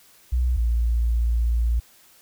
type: tone pair in turn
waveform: sine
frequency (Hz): 61.74 / 57.98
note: B1 / A#1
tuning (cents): 0 / -9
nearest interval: minor second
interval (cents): 109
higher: first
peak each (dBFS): -18 / -18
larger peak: neither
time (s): 0.32-0.57 / 0.57-1.8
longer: second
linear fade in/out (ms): 10
effects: white hiss -54 dBFS RMS until 2.21 s